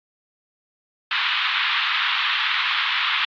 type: band-pass noise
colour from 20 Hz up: white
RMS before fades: -22 dBFS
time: 1.11-3.25 s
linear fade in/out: 2 ms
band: 1000 to 3700 Hz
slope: 48 dB/octave
effects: AAC 48 kbps